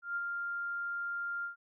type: tone with ADSR envelope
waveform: sine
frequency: 1396.9 Hz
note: F6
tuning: in tune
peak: -31 dBFS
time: 0.02-1.56 s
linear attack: 140 ms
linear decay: 39 ms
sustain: -3 dB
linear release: 120 ms
effects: none